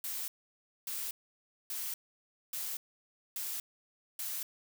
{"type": "noise bursts", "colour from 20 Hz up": "blue", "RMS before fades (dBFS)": -38, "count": 6, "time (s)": [0.04, 4.43], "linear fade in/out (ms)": 2, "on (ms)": 240, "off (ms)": 590, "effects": []}